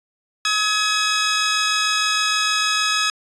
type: tone pair together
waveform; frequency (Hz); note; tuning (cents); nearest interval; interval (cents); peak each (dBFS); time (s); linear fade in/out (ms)
15% pulse; 1272 / 1680.5; D#6 / G#6; +38 / +20; perfect fourth; 482; -13 / -15; 0.45-3.1; 2
effects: resampled to 22050 Hz